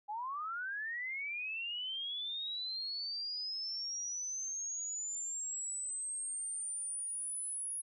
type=linear sweep; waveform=sine; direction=up; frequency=807 to 10510 Hz; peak=-37 dBFS; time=0.08-7.82 s; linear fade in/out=20 ms; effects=none